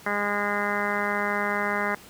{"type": "harmonic tone", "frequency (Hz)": 204.8, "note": "G#3", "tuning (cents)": -24, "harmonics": [1, 2, 3, 4, 5, 6, 7, 8, 9, 10], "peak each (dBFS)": [-33, -33, -33, -33, -33, -33, -33, -33, -33, -33], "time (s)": [0.06, 1.95], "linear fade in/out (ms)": 5, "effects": ["pink hiss -48 dBFS RMS until 2.09 s", "high-pass 80 Hz 12 dB/octave"]}